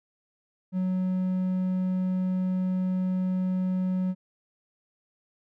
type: tone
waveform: triangle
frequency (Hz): 185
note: F#3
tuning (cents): 0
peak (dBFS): -22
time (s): 0.72-4.15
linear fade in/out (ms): 50
effects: none

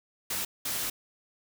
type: noise bursts at uneven times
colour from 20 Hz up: white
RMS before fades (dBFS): -32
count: 2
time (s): 0.3-0.45 / 0.65-0.9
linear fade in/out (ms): 5
effects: none

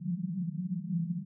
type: band-pass noise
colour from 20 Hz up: white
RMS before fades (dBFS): -34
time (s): 0-1.25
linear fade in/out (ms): 20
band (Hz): 160 to 190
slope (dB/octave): 96
effects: none

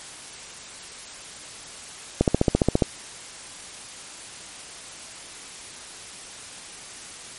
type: click train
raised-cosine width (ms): 2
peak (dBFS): -3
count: 10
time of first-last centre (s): 2.21-2.822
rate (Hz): 14.7
effects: white hiss -40 dBFS RMS until 7.38 s + MP3 48 kbps

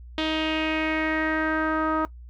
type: tone with low-pass filter sweep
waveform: sawtooth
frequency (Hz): 314.4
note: D#4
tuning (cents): +18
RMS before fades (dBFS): -25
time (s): 0.18-2.05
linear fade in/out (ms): 0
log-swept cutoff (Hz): 3400 to 1200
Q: 4
effects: noise-tail reverb RT60 0.1 s tail -19 dB re dry + added 60 Hz sine -40 dBFS peak until 2.29 s

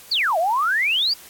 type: exponential two-way sweep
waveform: sine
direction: down then up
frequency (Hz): 4917 to 622.3 to 4917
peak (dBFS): -17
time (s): 0.11-1.14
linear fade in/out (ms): 10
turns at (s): 0.38
effects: white hiss -44 dBFS RMS until 1.29 s + AAC 64 kbps

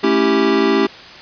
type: chord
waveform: square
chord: A dominant seventh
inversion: none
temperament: equal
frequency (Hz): 220 / 277.2 / 329.6 / 392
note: A3 / C#4 / E4 / G4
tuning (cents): 0 / 0 / 0 / 0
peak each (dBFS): -21 / -19 / -20 / -16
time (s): 0.03-0.87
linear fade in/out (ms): 10
effects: white hiss -36 dBFS RMS until 1.21 s + resampled to 11025 Hz

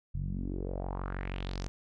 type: tone with low-pass filter sweep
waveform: sawtooth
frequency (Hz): 46.25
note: F#1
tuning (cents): 0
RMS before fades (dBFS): -36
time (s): 0.14-1.68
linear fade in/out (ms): 0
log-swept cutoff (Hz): 120 to 6500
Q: 3.4
effects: none

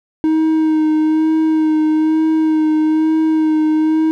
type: tone with vibrato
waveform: triangle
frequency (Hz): 313.5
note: D#4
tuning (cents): +13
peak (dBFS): -9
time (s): 0.24-4.11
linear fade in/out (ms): 0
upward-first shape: sine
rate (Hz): 1.1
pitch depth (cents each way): 20
effects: none

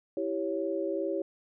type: chord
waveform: sine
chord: C# diminished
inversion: first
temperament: equal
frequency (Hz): 329.6 / 392 / 554.4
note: E4 / G4 / C#5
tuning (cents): 0 / 0 / 0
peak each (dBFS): -33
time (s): 0.17-1.22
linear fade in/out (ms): 2
effects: none

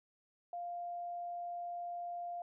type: tone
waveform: sine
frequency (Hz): 698.5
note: F5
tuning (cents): 0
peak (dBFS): -39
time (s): 0.53-2.42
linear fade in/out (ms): 2
effects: none

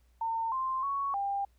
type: tone with pitch steps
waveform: sine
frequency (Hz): 907 / 1048 / 1113 / 797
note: A#5 / C6 / C#6 / G5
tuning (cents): -48 / +2 / +7 / +28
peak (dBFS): -29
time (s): 0.21-1.45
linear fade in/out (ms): 5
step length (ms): 310
effects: added 60 Hz sine -62 dBFS peak until 1.58 s + pink hiss -74 dBFS RMS until 1.58 s

